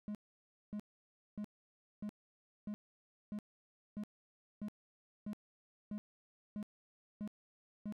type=tone bursts; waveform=triangle; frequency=209 Hz; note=G#3; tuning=11 cents sharp; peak=-37 dBFS; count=13; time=0.08-7.924 s; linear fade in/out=0 ms; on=68 ms; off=580 ms; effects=none